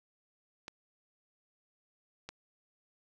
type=clicks; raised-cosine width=0.2 ms; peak=-25 dBFS; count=2; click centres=0.681 / 2.29 s; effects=none